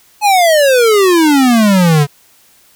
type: exponential sweep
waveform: square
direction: down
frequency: 860 to 140 Hz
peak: -7 dBFS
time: 0.21-2.07 s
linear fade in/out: 50 ms
effects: white hiss -48 dBFS RMS until 2.75 s